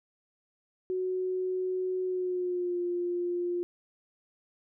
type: tone with pitch glide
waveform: sine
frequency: 370 to 351.7 Hz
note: F#4 to F4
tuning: 0 to +12 cents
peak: -28 dBFS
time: 0.9-3.63 s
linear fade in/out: 0 ms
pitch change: -88 cents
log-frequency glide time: 2.04-2.8 s
effects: none